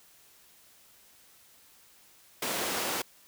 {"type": "high-pass noise", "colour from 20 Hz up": "pink", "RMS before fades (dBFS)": -32, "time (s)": [2.42, 3.02], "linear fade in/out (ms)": 5, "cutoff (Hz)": 290, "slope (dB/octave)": 12, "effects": ["white hiss -59 dBFS RMS until 3.27 s"]}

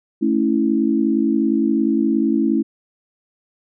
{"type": "chord", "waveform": "sine", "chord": "A major", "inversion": "none", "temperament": "equal with one note detuned", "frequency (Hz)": [220, 277.2, 328.3], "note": ["A3", "C#4", "E4"], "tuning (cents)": [0, 0, -7], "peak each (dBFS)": -19, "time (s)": [0.21, 2.63], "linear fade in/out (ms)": 20, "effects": []}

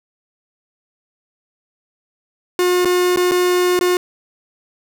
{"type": "tone with dropouts", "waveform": "45% pulse", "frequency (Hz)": 359.4, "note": "F4", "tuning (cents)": 50, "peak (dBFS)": -13, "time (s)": [2.59, 3.97], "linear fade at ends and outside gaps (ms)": 1, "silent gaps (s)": [[2.848, 2.855], [3.161, 3.172], [3.312, 3.318], [3.791, 3.81]], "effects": []}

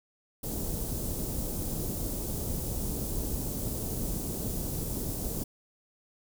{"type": "band-stop noise", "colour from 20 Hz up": "pink", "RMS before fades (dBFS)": -33, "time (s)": [0.43, 5.44], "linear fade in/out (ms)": 10, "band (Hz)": [420, 8900], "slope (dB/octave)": 12, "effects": []}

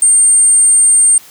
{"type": "tone", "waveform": "sine", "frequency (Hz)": 8720, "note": "C#9", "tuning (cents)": -29, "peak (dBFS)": -5, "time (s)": [0.02, 1.18], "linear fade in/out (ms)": 2, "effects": ["white hiss -39 dBFS RMS until 1.3 s", "high-pass 60 Hz 12 dB/octave"]}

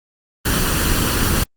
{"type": "noise with comb filter", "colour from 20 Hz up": "pink", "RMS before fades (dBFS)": -17, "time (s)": [0.45, 1.44], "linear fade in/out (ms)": 10, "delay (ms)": 0.68, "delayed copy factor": 0.55, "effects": ["Opus 24 kbps"]}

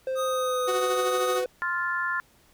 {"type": "tone with pitch glide", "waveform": "triangle", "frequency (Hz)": [523.3, 501.4], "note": ["C5", "B4"], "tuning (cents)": [0, 26], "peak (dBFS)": -24, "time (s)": [0.07, 1.46], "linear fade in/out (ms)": 2, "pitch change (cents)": -74, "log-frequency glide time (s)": [0.21, 0.65]}
{"type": "tone", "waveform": "square", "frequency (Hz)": 1244.5, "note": "D#6", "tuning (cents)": 0, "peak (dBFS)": -29, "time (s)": [0.15, 1.41], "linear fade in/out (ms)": 50}
{"type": "tone with tremolo", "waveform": "sawtooth", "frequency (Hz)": 370, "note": "F#4", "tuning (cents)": 0, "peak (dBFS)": -21, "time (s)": [0.67, 1.45], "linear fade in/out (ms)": 20, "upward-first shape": "triangle", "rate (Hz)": 13, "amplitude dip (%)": 60}
{"type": "chord", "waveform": "sine", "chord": "F major", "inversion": "second", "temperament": "just", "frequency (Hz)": [1047.7, 1396.9, 1746.1], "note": ["C6", "F6", "A6"], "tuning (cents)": [2, 0, -14], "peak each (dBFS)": [-31, -29, -29], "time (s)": [1.62, 2.2], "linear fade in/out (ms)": 0}
{"effects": ["pink hiss -60 dBFS RMS until 2.53 s"]}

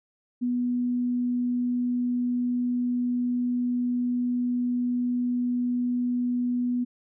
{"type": "tone", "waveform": "sine", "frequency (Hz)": 245.4, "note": "B3", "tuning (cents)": -11, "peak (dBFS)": -23, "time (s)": [0.41, 6.85], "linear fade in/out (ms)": 20, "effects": []}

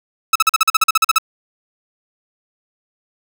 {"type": "tone bursts", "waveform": "sawtooth", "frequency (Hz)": 1300, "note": "E6", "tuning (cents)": -24, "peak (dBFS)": -5, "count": 13, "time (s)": [0.33, 1.184], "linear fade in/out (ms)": 5, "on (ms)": 26, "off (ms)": 43, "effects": []}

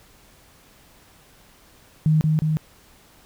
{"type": "tone with echo", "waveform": "sine", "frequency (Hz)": 155.56, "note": "D#3", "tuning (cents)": 0, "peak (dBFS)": -14, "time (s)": [2.06, 2.21], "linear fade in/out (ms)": 0, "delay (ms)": 180, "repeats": 2, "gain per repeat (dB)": -2, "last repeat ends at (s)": 2.57, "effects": ["pink hiss -53 dBFS RMS until 3.25 s"]}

